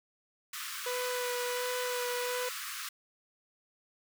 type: high-pass noise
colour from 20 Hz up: pink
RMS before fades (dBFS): -40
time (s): 0.53-2.89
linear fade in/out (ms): 5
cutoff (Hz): 1100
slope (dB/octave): 96
type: tone with vibrato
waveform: sawtooth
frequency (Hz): 493.9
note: B4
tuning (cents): 0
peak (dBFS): -29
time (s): 0.86-2.49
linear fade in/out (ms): 5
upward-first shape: sine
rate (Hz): 1.4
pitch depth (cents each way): 15
effects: none